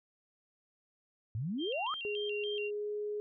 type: exponential sweep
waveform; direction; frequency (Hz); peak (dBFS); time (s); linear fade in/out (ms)
sine; up; 99.7 to 1318.5; -33; 1.35-1.94; 0
type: tone with vibrato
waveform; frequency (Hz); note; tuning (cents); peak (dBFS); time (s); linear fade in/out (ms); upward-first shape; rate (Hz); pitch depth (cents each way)
sine; 2960; F#7; 0; -38; 1.58-2.71; 50; square; 3.5; 120
type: tone with pitch glide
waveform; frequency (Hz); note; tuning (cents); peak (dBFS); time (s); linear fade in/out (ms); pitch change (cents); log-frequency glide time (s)
sine; 415.3 to 417.7; G#4 to G#4; 0 to +10; -34; 2.05-3.2; 0; +10; 2.71-2.9
effects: none